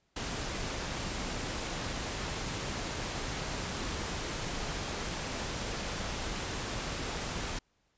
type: noise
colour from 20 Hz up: pink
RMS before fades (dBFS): -36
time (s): 0.16-7.59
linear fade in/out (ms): 5
effects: pink hiss -74 dBFS RMS until 7.97 s + resampled to 16000 Hz